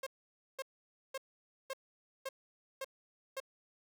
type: tone bursts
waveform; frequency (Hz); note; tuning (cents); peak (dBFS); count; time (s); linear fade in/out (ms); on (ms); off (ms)
sawtooth; 535; C5; +38; -34; 7; 0.03-3.402; 5; 36; 520
effects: none